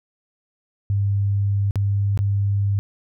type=tone with dropouts; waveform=sine; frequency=100.1 Hz; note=G2; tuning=37 cents sharp; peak=-17 dBFS; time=0.9-2.79 s; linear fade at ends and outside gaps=0 ms; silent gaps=1.709-1.757 / 2.175-2.19 s; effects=none